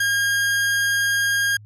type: tone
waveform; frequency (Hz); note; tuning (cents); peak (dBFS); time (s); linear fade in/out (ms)
40% pulse; 1622; G#6; -41; -17; 0-1.57; 5
effects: added 105 Hz sine -41 dBFS peak until 1.65 s + resampled to 32000 Hz